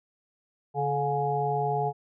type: harmonic tone with a mistuned harmonic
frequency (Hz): 143.1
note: D3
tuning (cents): -45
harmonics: 1 / 3 / 5 / 6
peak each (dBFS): -31 / -30 / -29 / -30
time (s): 0.74-1.93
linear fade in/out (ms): 50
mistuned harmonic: 6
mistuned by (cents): -48
effects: none